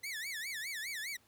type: tone with vibrato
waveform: sawtooth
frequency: 1975.5 Hz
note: B6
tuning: in tune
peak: -35 dBFS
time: 0.03-1.17 s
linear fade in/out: 10 ms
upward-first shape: sine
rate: 4.9 Hz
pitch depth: 260 cents each way
effects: pink hiss -68 dBFS RMS until 1.27 s + high-pass 60 Hz 12 dB/octave